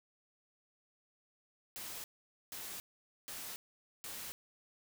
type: noise bursts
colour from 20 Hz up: white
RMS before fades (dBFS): -45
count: 4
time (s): 1.76-4.32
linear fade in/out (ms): 0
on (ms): 280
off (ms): 480
effects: none